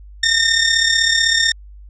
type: tone with amplitude modulation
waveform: 15% pulse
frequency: 1822 Hz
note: A#6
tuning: 40 cents flat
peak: -4 dBFS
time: 0.23-1.52 s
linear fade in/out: 5 ms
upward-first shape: sine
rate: 35.9 Hz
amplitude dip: 55%
effects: added 50 Hz sine -36 dBFS peak until 1.89 s + resampled to 16000 Hz